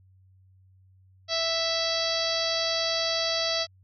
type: harmonic tone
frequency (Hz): 659.3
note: E5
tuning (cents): 0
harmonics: 1 / 2 / 3 / 4 / 5 / 6 / 7 / 8 / 9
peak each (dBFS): -30 / -37 / -36 / -39 / -34 / -32 / -30 / -35 / -40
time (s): 1.28-3.67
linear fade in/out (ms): 50
effects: added 94 Hz sine -55 dBFS peak until 3.83 s